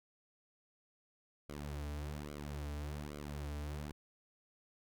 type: tone with flanger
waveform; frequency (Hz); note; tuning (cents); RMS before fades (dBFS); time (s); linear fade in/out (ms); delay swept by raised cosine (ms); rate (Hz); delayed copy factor
sawtooth; 73.42; D2; 0; -43; 1.49-3.92; 5; 1.1 to 5.6; 1.2; -1
effects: none